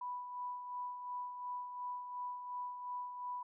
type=tone with tremolo; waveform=sine; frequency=987.8 Hz; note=B5; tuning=in tune; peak=-38 dBFS; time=0.01-3.43 s; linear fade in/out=5 ms; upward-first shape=sine; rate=2.8 Hz; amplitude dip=50%; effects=none